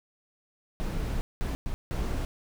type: noise bursts at uneven times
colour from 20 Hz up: brown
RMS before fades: -30 dBFS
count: 4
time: 0.8-1.21 / 1.41-1.55 / 1.66-1.74 / 1.91-2.25 s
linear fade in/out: 0 ms
effects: none